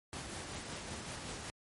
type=noise with tremolo; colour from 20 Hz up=pink; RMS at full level=-42 dBFS; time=0.13-1.5 s; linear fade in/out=0 ms; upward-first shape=sine; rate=5.3 Hz; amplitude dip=30%; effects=high-pass 60 Hz 12 dB/octave + MP3 48 kbps